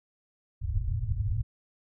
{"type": "low-pass noise", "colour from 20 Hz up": "white", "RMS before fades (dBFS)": -29, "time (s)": [0.61, 1.43], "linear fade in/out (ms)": 20, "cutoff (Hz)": 120, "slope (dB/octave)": 96, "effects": []}